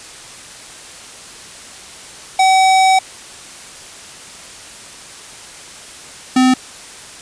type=tone pair in turn; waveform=square; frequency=760 / 256.6 Hz; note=F#5 / C4; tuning=+46 / -34 cents; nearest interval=octave + perfect fifth; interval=1880 cents; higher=first; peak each=-9 dBFS; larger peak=neither; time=2.39-2.99 / 6.36-6.54 s; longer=first; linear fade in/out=5 ms; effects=white hiss -35 dBFS RMS until 7.21 s + resampled to 22050 Hz